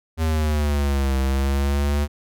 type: exponential two-way sweep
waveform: square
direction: down then up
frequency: 81.1 to 66.3 to 73.3 Hz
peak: -19 dBFS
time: 0.17-2.08 s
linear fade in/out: 50 ms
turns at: 1.18 s
effects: none